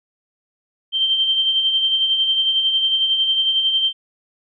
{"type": "tone with tremolo", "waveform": "sine", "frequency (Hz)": 3136, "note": "G7", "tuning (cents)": 0, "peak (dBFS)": -13, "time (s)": [0.92, 3.93], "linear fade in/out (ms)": 50, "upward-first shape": "sine", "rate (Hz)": 11, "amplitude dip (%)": 45, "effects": []}